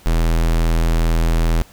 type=tone; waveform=square; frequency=41.2 Hz; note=E1; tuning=in tune; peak=-14 dBFS; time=0.06-1.62 s; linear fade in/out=0 ms; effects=pink hiss -47 dBFS RMS until 1.72 s